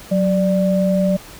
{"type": "tone pair together", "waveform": "sine", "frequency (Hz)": [185.6, 589.2], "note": ["F#3", "D5"], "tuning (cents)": [6, 6], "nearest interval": "octave + minor sixth", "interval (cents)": 2000, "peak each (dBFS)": [-15, -18], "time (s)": [0.11, 1.17], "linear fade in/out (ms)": 10, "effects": ["pink hiss -39 dBFS RMS until 1.39 s"]}